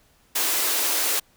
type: high-pass noise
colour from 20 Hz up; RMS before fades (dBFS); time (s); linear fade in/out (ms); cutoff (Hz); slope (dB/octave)
white; -23; 0.35-1.2; 10; 270; 96
effects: pink hiss -60 dBFS RMS until 1.36 s